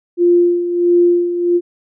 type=tone with tremolo; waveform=sine; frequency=349.2 Hz; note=F4; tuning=in tune; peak=-7 dBFS; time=0.17-1.61 s; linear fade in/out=50 ms; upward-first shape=sine; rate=1.5 Hz; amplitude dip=65%; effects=none